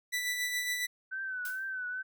sawtooth tone with tremolo, 1975.5 Hz, B6, in tune, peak -26 dBFS, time 0.12-0.87 s, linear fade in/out 20 ms, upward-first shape sine, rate 7.2 Hz, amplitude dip 40%
sine tone with vibrato, 1520 Hz, F#6, 46 cents sharp, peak -34 dBFS, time 1.11-2.03 s, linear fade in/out 20 ms, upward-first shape triangle, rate 2.3 Hz, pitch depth 65 cents each way
blue noise with exponential decay, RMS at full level -40 dBFS, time 1.45-1.72 s, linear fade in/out 2 ms, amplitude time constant 57 ms
effects none

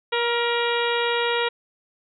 harmonic tone with a mistuned harmonic, 474.3 Hz, A#4, 30 cents sharp, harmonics 1 / 2 / 3 / 4 / 5 / 6 / 7 / 8, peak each -24 / -27 / -29 / -30 / -31 / -32 / -32 / -33 dBFS, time 0.12-1.49 s, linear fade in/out 10 ms, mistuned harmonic 3, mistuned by -30 cents, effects none

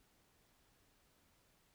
silence, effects pink hiss -73 dBFS RMS until 1.74 s

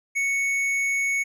sine tone with tanh clipping, 2217 Hz, C#7, in tune, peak -23 dBFS, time 0.15-1.24 s, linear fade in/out 20 ms, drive 10 dB, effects none

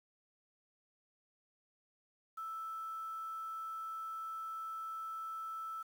sine tone with quantisation, 1318.5 Hz, E6, in tune, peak -40 dBFS, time 2.37-5.83 s, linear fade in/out 10 ms, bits 10, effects none

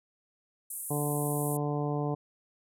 pink band-pass noise, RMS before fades -39 dBFS, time 0.7-1.57 s, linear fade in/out 5 ms, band 8700 to 13000 Hz, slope 48 dB/octave
harmonic tone, 146.7 Hz, D3, 2 cents flat, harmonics 1 / 2 / 3 / 4 / 5 / 6 / 7, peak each -31 / -35 / -35 / -40 / -38 / -43 / -43 dBFS, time 0.9-2.15 s, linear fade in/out 10 ms
effects none

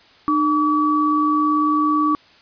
sine tone pair together, 303 / 1144 Hz, D#4 / D6, -46 / -46 cents, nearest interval octave + major seventh, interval 2300 cents, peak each -18 / -17 dBFS, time 0.28-2.15 s, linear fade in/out 0 ms, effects white hiss -50 dBFS RMS until 2.41 s + resampled to 11025 Hz

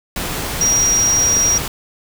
sine tone in noise, 5710 Hz, F8, 37 cents sharp, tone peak -12 dBFS, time 0.61-1.58 s, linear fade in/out 2 ms, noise pink, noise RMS -23 dBFS, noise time 0.16-1.68 s, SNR +8 dB, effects none

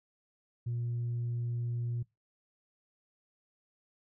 sine tone, 119.2 Hz, A#2, 39 cents sharp, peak -30 dBFS, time 0.66-2.03 s, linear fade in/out 10 ms, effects noise-tail reverb RT60 0.2 s tail -22 dB re dry + tanh soft clip ceiling -29 dBFS

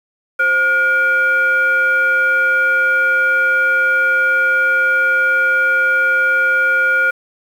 sine tone with frequency modulation, 1428 Hz, F6, 38 cents sharp, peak -11 dBFS, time 0.39-7.11 s, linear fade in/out 10 ms, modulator 903 Hz, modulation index 0.46, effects 7-bit

